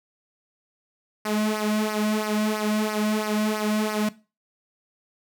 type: tone with flanger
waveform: sawtooth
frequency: 213.4 Hz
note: G#3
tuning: 47 cents sharp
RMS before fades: -24 dBFS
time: 1.25-4.09 s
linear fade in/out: 5 ms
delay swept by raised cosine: 0.27 to 2.47 ms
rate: 3 Hz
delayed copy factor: -0.7
effects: noise-tail reverb RT60 0.3 s tail -18 dB re dry

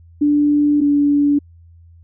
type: tone pair in turn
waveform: sine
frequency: 293 / 288.3 Hz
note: D4 / D4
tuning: -4 / -32 cents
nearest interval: unison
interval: 28 cents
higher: first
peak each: -11 dBFS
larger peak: neither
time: 0.21-0.81 / 0.81-1.39 s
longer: first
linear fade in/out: 10 ms
effects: added 84 Hz sine -42 dBFS peak until 2.03 s

